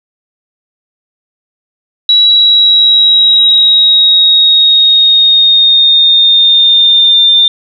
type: tone with pitch glide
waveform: sine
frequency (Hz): 3900 to 3597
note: B7 to A7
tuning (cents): -23 to +37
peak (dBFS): -3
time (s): 2.09-7.48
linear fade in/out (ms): 2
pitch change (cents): -140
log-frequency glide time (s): 2.22-7.26
effects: none